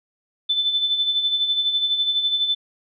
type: tone with tremolo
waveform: sine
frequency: 3520 Hz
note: A7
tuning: in tune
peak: -16 dBFS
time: 0.49-2.55 s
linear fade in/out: 10 ms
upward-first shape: sine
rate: 12 Hz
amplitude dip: 55%
effects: none